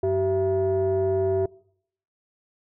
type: tone with frequency modulation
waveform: sine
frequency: 382.7 Hz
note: G4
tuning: 42 cents flat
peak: -19 dBFS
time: 0.03-1.46 s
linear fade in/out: 5 ms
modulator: 287 Hz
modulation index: 0.74
effects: noise-tail reverb RT60 0.7 s tail -24 dB re dry + tanh soft clip ceiling -16 dBFS